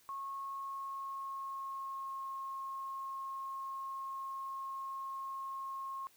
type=tone with pitch glide; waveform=sine; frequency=1092 to 1078.2 Hz; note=C#6 to C#6; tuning=-26 to -48 cents; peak=-39 dBFS; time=0.09-6.07 s; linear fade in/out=0 ms; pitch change=-22 cents; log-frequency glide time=0.49-2.27 s; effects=white hiss -66 dBFS RMS until 6.16 s